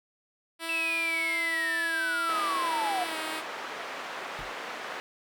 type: tone with pitch glide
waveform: 5% pulse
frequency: 329.6 to 316 Hz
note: E4 to D#4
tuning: 0 to +27 cents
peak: -22 dBFS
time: 0.59-3.43 s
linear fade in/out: 50 ms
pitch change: -73 cents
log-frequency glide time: 3.06-3.17 s
type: linear sweep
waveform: sine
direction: down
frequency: 2659 to 698.5 Hz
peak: -27 dBFS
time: 0.69-3.04 s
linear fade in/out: 2 ms
type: band-pass noise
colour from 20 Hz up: white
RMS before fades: -38 dBFS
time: 2.29-5 s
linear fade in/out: 0 ms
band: 390 to 1800 Hz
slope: 12 dB/octave
type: noise with exponential decay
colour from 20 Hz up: brown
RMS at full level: -37 dBFS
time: 4.39-4.56 s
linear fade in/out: 0 ms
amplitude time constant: 36 ms
effects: none